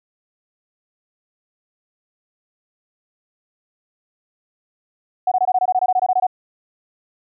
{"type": "tone bursts", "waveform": "sine", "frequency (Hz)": 740, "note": "F#5", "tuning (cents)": 0, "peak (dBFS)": -13, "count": 15, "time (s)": [5.27, 6.268], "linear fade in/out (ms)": 5, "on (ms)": 46, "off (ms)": 22, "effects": []}